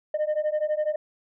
sine beating tone pair, 603 / 615 Hz, D5 / D#5, +46 / -20 cents, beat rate 12 Hz, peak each -24 dBFS, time 0.14-0.96 s, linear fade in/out 5 ms, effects tanh soft clip ceiling -20 dBFS

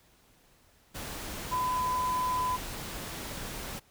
sine tone in noise, 1006 Hz, B5, 32 cents sharp, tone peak -27 dBFS, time 1.51-2.57 s, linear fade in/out 20 ms, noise pink, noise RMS -39 dBFS, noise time 0.94-3.8 s, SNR +9 dB, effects pink hiss -63 dBFS RMS until 3.9 s

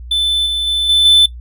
triangle tone with level steps, 3520 Hz, A7, in tune, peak -10 / -13 / -11 / -6 / -3 dBFS, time 0.11-1.26 s, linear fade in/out 5 ms, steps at 0.46 / 0.67 / 0.89 / 1.05 s, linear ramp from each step 5 ms, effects noise-tail reverb RT60 0.1 s tail -19 dB re dry + added 60 Hz sine -28 dBFS peak until 1.4 s

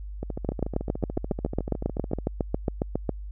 two click trains, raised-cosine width 2 ms, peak -11 / -18 dBFS, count 20 / 28, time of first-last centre 0.49-3.093 / 0.23-2.187 s, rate 7.3 / 13.8 Hz, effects added 50 Hz sine -34 dBFS peak until 3.31 s

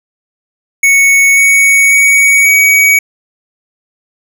square tone with pitch steps, 2217 / 2231 / 2245 / 2260 Hz, C#7 / C#7 / C#7 / C#7, 0 / +11 / +21 / +33 cents, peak -5 dBFS, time 0.83-2.99 s, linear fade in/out 5 ms, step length 540 ms, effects none

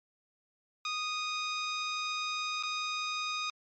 15% pulse tone with dropouts, 1240 Hz, D#6, 6 cents flat, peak -26 dBFS, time 0.85-3.5 s, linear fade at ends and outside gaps 2 ms, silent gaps 2.627-2.634 s, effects MP3 32 kbps

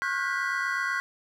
triangle tone cluster, 1086 / 1427 / 1495 / 1595 / 1969 Hz, C#6 / F6 / F#6 / G6 / B6, -36 / +37 / +17 / +30 / -6 cents, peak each -31 dBFS, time 0.02-1 s, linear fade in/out 0 ms, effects none

